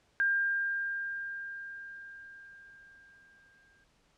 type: tone with exponential decay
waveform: sine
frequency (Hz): 1600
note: G6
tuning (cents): +35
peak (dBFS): -24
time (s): 0.2-3.84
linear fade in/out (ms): 0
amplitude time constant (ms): 790
effects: pink hiss -69 dBFS RMS until 4.17 s + low-pass 7000 Hz 12 dB/octave